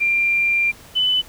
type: tone pair in turn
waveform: sine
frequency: 2380 / 3005 Hz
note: D7 / F#7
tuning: +22 / +26 cents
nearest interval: major third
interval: 404 cents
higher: second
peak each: -15 dBFS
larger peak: neither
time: 0-0.72 / 0.95-1.22 s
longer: first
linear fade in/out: 20 ms
effects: pink hiss -44 dBFS RMS until 1.28 s